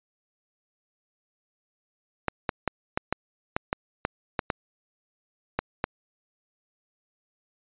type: clicks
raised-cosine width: 0.5 ms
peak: -9 dBFS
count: 12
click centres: 2.283 / 2.492 / 2.677 / 2.975 / 3.126 / 3.565 / 3.729 / 4.051 / 4.392 / 4.502 / 5.59 / 5.841 s
effects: resampled to 8000 Hz